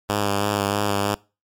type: tone with vibrato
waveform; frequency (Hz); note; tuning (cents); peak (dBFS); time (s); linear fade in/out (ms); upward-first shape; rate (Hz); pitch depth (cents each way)
5% pulse; 101.8; G#2; -34; -9; 0.09-1.15; 5; sine; 3.1; 29
effects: noise-tail reverb RT60 0.3 s tail -23 dB re dry + MP3 96 kbps